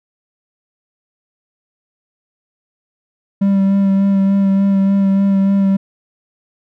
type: tone with vibrato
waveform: triangle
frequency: 196 Hz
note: G3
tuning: in tune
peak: -8 dBFS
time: 3.41-5.77 s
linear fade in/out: 10 ms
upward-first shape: sine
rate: 3.4 Hz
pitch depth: 18 cents each way
effects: none